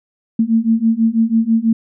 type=beating tone pair; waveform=sine; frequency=222.7 / 228.8 Hz; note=A3 / A#3; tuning=+21 / -32 cents; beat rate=6.1 Hz; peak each=-15 / -14 dBFS; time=0.39-1.73 s; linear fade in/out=5 ms; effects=none